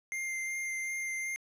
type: tone with vibrato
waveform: square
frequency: 2101 Hz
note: C7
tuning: 7 cents sharp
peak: -34 dBFS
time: 0.12-1.36 s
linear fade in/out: 0 ms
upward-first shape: sine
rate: 2.7 Hz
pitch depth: 10 cents each way
effects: low-pass 12000 Hz 12 dB/octave